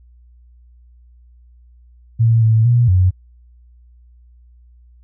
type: tone with pitch steps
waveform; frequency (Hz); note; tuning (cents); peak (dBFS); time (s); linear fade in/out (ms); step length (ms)
sine; 114.3 / 111.4 / 120.2 / 91.7; A#2 / A2 / B2 / F#2; -34 / +22 / -46 / -15; -9; 2.19-3.11; 20; 230
effects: added 60 Hz sine -44 dBFS peak until 5.03 s